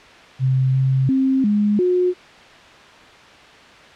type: tone with pitch steps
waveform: sine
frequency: 131 / 132.6 / 265.2 / 207.5 / 361.4 Hz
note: C3 / C3 / C4 / G#3 / F#4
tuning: +2 / +23 / +23 / -1 / -41 cents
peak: -14 dBFS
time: 0.39-2.14 s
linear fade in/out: 50 ms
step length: 350 ms
effects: white hiss -43 dBFS RMS until 3.95 s + low-pass 3000 Hz 12 dB/octave